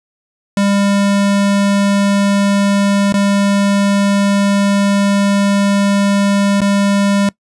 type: tone with dropouts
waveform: square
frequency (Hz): 200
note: G3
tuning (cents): +35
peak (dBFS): -11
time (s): 0.57-7.29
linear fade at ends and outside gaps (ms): 2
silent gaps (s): 3.124-3.14 / 6.606-6.616
effects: noise-tail reverb RT60 0.1 s tail -22 dB re dry + resampled to 24000 Hz